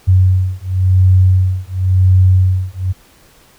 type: beating tone pair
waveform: sine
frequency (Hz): 92.5 / 93.44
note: F#2 / F#2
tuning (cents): 0 / +18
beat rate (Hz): 0.94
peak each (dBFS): -11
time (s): 0.07-2.93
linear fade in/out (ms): 20
effects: pink hiss -47 dBFS RMS until 3.58 s